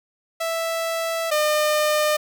sawtooth tone pair in turn, 659.3 / 605.3 Hz, E5 / D#5, 0 / -48 cents, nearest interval minor second, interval 148 cents, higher first, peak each -19 / -14 dBFS, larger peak second, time 0.4-1.31 / 1.31-2.17 s, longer first, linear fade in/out 10 ms, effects none

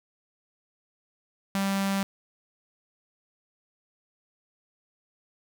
sawtooth tone with notch filter, 196 Hz, G3, in tune, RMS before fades -27 dBFS, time 1.55-2.03 s, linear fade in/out 0 ms, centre 410 Hz, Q 1.6, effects none

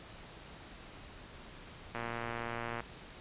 click train, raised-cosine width 0.5 ms, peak -23 dBFS, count 101, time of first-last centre 1.95-2.805 s, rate 117 Hz, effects pink hiss -51 dBFS RMS until 3.2 s + resampled to 8000 Hz

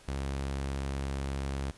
sawtooth tone, 68.3 Hz, C#2, 25 cents flat, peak -28 dBFS, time 0.08-1.71 s, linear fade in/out 0 ms, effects pink hiss -56 dBFS RMS until 1.77 s + resampled to 24000 Hz

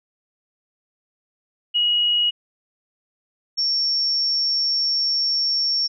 sine tone pair in turn, 2900 / 5474 Hz, F#7 / F8, -35 / -36 cents, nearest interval major seventh, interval 1099 cents, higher second, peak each -16 / -18 dBFS, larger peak first, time 1.74-2.31 / 3.57-5.88 s, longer second, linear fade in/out 20 ms, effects none

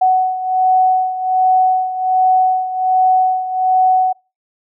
sine beating tone pair, 745 / 746.3 Hz, F#5 / F#5, +12 / +15 cents, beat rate 1.3 Hz, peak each -12 / -17 dBFS, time 0.01-4.13 s, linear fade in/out 10 ms, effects noise-tail reverb RT60 0.3 s tail -26 dB re dry

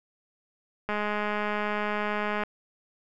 click train, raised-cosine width 0.5 ms, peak -15 dBFS, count 324, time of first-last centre 0.89-2.435 s, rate 209 Hz, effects none

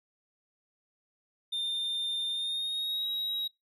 triangle tone with pitch glide, 3611 to 3826 Hz, A7 to A#7, +44 to +44 cents, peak -29 dBFS, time 1.52-3.48 s, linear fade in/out 10 ms, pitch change +100 cents, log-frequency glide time 2.3-3.08 s, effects noise-tail reverb RT60 0.2 s tail -24 dB re dry

